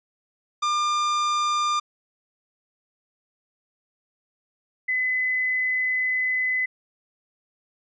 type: tone pair in turn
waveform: 45% pulse / sine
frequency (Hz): 1200 / 2018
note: D6 / B6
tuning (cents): +37 / +37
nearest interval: major sixth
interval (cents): 900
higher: second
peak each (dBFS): -21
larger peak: neither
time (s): 0.62-1.8 / 4.88-6.66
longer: second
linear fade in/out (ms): 10
effects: resampled to 16000 Hz